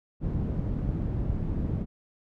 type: low-pass noise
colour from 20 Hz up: white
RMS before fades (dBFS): -29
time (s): 0.2-1.86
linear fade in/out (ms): 50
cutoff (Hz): 150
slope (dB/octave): 12
effects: none